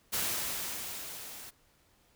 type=noise with level ramp; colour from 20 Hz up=white; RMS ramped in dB=-31 to -47 dBFS; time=0.12-1.51 s; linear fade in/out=20 ms; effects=pink hiss -67 dBFS RMS until 2.15 s